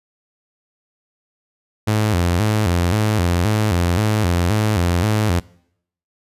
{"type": "tone with vibrato", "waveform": "sawtooth", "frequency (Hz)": 96.7, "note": "G2", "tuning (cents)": -23, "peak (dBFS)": -11, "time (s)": [1.87, 5.4], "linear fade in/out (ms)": 10, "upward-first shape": "square", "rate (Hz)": 1.9, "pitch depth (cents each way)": 180, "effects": ["noise-tail reverb RT60 0.7 s tail -23 dB re dry", "resampled to 32000 Hz"]}